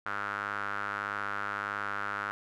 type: tone with band-pass filter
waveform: sawtooth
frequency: 101.6 Hz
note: G#2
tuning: 38 cents flat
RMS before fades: -35 dBFS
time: 0.06-2.31 s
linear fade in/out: 0 ms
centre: 1400 Hz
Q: 5.3
effects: none